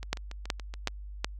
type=two click trains; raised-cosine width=0.2 ms; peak=-10 / -24 dBFS; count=4 / 7; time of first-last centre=0.13-1.245 / 0.03-0.881 s; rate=2.69 / 7.05 Hz; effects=added 50 Hz sine -39 dBFS peak until 1.39 s